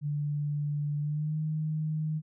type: tone with pitch glide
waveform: sine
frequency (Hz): 146.83 to 155.2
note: D3 to D#3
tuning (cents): 0 to -4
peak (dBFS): -28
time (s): 0.01-2.22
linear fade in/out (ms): 50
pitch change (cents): +96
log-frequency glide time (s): 0.99-1.38
effects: none